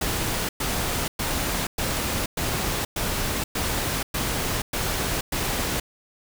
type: noise bursts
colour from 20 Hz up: pink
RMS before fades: -26 dBFS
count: 10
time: 0.01-5.8 s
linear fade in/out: 5 ms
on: 480 ms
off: 110 ms
effects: none